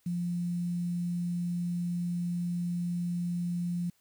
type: tone with quantisation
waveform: sine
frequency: 174.61 Hz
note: F3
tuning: in tune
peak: -29 dBFS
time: 0.06-3.9 s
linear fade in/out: 5 ms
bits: 9
effects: white hiss -70 dBFS RMS until 4 s